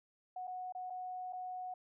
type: tone with dropouts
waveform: sine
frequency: 735 Hz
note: F#5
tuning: 12 cents flat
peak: -40 dBFS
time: 0.36-1.74 s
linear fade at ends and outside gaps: 5 ms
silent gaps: 0.472-0.476 / 0.724-0.749 / 0.9-0.903 / 1.326-1.331 s
effects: none